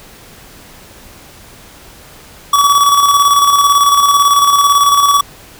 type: tone with tremolo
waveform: square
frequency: 1138 Hz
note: C#6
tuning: 45 cents sharp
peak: -6 dBFS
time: 2.53-5.21 s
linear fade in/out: 5 ms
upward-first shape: square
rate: 18 Hz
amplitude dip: 40%
effects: pink hiss -38 dBFS RMS until 5.59 s